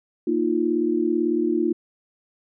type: chord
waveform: sine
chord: Bb suspended fourth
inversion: none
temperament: equal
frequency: 233.1 / 311.1 / 349.2 Hz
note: Bb3 / Eb4 / F4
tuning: 0 / 0 / 0 cents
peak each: -26 / -23 / -22 dBFS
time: 0.27-1.73 s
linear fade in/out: 5 ms
effects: none